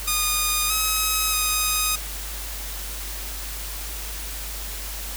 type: tone with pitch steps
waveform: 5% pulse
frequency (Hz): 1229 / 1274 / 1251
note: D#6 / D#6 / D#6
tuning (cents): -22 / +41 / +9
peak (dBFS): -9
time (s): 0.07-1.96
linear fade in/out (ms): 10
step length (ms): 630
effects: added 50 Hz sine -33 dBFS peak until 5.16 s + white hiss -34 dBFS RMS until 5.16 s